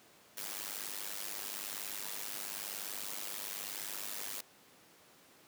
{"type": "noise with amplitude modulation", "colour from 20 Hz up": "white", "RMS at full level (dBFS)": -38, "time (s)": [0.37, 4.41], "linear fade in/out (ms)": 5, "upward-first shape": "sine", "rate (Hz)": 101, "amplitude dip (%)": 85, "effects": ["pink hiss -61 dBFS RMS until 5.47 s", "high-pass 200 Hz 12 dB/octave"]}